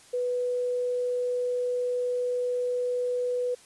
sine tone, 493.9 Hz, B4, in tune, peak -25 dBFS, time 0.13-3.55 s, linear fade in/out 10 ms, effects white hiss -54 dBFS RMS until 3.65 s + resampled to 24000 Hz

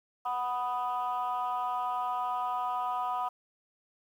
sine chord, B major, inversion second, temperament equal, 740 / 987.8 / 1244.5 Hz, F#5 / B5 / D#6, 0 / 0 / 0 cents, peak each -32 / -32 / -34 dBFS, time 0.25-3.29 s, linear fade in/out 10 ms, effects tanh soft clip ceiling -24 dBFS + 10-bit

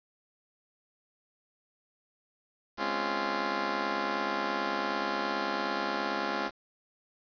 10% pulse chord, Db major seventh, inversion second, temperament just, 207.9 / 259.9 / 277.2 / 346.5 Hz, Ab3 / C4 / Db4 / F4, +2 / -11 / 0 / -14 cents, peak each -28 / -30 / -28 / -26 dBFS, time 2.77-6.51 s, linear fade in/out 50 ms, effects resampled to 11025 Hz + 8-bit

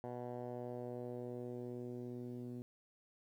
10% pulse tone with low-pass filter sweep, 122.6 Hz, B2, 12 cents flat, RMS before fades -45 dBFS, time 0.04-2.62 s, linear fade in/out 0 ms, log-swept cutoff 820 to 270 Hz, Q 1.6, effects 12-bit

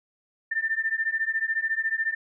sine beating tone pair, 1784 / 1798 Hz, A6 / A6, +23 / +37 cents, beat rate 14 Hz, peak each -27 dBFS, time 0.51-2.15 s, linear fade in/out 10 ms, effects none

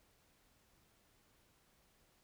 silence, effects pink hiss -72 dBFS RMS until 2.23 s

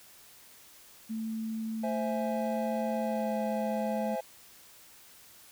sine tone with pitch glide, 222 to 216.1 Hz, A3 to A3, +16 to -31 cents, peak -32 dBFS, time 1.09-4.16 s, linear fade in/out 20 ms, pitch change -47 cents, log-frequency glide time 3-3.34 s
triangle chord, C augmented, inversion none, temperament equal, 523.3 / 659.3 / 830.6 Hz, C5 / E5 / G#5, 0 / 0 / 0 cents, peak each -33 / -33 / -35 dBFS, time 1.83-4.21 s, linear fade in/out 10 ms
effects white hiss -55 dBFS RMS until 5.51 s

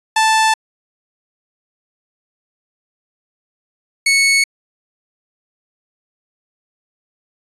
sawtooth tone pair in turn, 880 / 2210 Hz, A5 / C#7, 0 / -6 cents, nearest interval octave + major third, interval 1594 cents, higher second, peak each -7 dBFS, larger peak neither, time 0.16-0.54 / 4.06-4.44 s, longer neither, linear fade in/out 5 ms, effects resampled to 24000 Hz

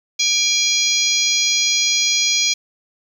harmonic tone with a mistuned harmonic, 825 Hz, G#5, 12 cents flat, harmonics 3 / 4 / 5 / 6 / 7 / 8, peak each -22 / -22 / -22 / -22 / -22 / -22 dBFS, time 0.19-2.54 s, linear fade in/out 10 ms, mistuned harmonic 3, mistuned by -64 cents, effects 7-bit

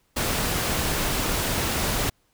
pink noise, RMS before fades -25 dBFS, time 0.16-2.1 s, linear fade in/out 10 ms, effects pink hiss -67 dBFS RMS until 2.33 s

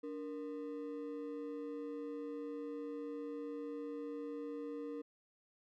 triangle ring-modulated tone, 379.1 Hz, F#4, 42 cents sharp, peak -36 dBFS, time 0.03-5.02 s, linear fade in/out 10 ms, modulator 88.5 Hz, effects none

